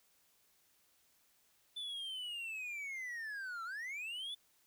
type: linear two-way sweep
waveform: triangle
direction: down then up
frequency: 3520 to 1315 to 3520 Hz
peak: -39 dBFS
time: 1.76-4.35 s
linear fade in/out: 10 ms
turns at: 3.64 s
effects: white hiss -72 dBFS RMS until 4.66 s